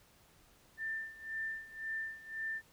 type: tone with tremolo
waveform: sine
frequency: 1785 Hz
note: A6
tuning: 24 cents sharp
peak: -35 dBFS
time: 0.77-2.62 s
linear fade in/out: 50 ms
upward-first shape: sine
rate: 1.9 Hz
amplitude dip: 85%
effects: pink hiss -65 dBFS RMS until 2.72 s